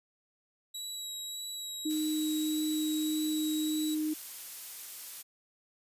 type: tone with vibrato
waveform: 25% pulse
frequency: 3880 Hz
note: B7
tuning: 31 cents flat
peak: -33 dBFS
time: 0.74-3.95 s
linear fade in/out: 10 ms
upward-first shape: sine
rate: 1.7 Hz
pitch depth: 17 cents each way
type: tone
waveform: sine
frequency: 308.4 Hz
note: D#4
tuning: 15 cents flat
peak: -29 dBFS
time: 1.85-4.14 s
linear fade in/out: 10 ms
type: noise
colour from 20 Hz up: blue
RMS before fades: -42 dBFS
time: 1.89-5.23 s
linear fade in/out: 20 ms
effects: resampled to 32000 Hz